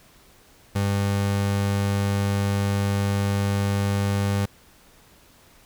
30% pulse tone, 100 Hz, G2, 35 cents sharp, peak -18 dBFS, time 0.75-4.46 s, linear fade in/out 10 ms, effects pink hiss -54 dBFS RMS until 5.65 s

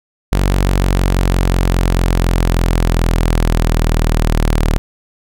sawtooth linear sweep, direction down, 47.49 to 38.23 Hz, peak -7 dBFS, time 0.32-4.78 s, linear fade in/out 0 ms, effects none

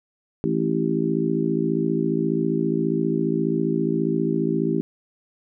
harmonic tone with a mistuned harmonic, 54.8 Hz, A1, 6 cents flat, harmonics 3 / 4 / 5 / 6 / 7, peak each -26 / -26 / -26 / -26 / -26 dBFS, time 0.44-4.81 s, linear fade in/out 0 ms, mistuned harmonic 7, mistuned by +31 cents, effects none

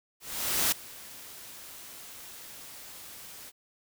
white noise with ADSR envelope, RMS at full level -25 dBFS, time 0.2-3.52 s, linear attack 520 ms, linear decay 6 ms, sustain -21 dB, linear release 40 ms, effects none

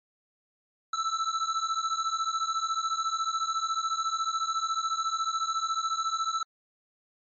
square beating tone pair, 1316 / 1330 Hz, E6 / E6, -3 / +15 cents, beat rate 14 Hz, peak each -31 dBFS, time 0.93-6.43 s, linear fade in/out 5 ms, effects MP3 32 kbps

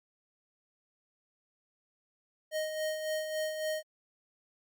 square tone with tremolo, 622.3 Hz, D#5, in tune, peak -31 dBFS, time 2.51-3.83 s, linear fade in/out 50 ms, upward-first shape sine, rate 3.6 Hz, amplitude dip 50%, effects Opus 48 kbps

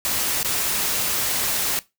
white noise with dropouts, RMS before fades -23 dBFS, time 0.05-1.79 s, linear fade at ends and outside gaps 0 ms, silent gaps 0.43-0.447 s, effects noise-tail reverb RT60 0.2 s tail -18 dB re dry

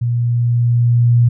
sine tone with level ramp, 119.5 Hz, A#2, 43 cents sharp, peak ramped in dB -14 to -7 dBFS, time 0.01-1.29 s, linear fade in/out 10 ms, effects none

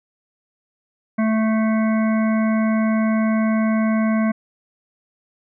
harmonic tone, 220 Hz, A3, in tune, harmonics 1 / 3 / 5 / 7 / 9 / 10, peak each -16 / -26 / -30 / -33 / -35 / -36 dBFS, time 1.18-4.32 s, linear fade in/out 10 ms, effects none

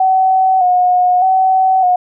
sine tone with vibrato, 740 Hz, F#5, in tune, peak -8 dBFS, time 0-1.96 s, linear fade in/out 5 ms, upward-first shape square, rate 0.82 Hz, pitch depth 38 cents each way, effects none

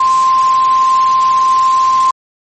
sine tone in noise, 1046.5 Hz, C6, in tune, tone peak -7 dBFS, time 0-2.11 s, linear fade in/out 5 ms, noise white, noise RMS -25 dBFS, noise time 0-2.11 s, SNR +15 dB, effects MP3 32 kbps

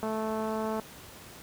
click train, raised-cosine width 1 ms, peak -20 dBFS, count 169, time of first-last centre 0.03-0.797 s, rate 219 Hz, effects pink hiss -48 dBFS RMS until 1.42 s + high-pass 60 Hz 12 dB/octave

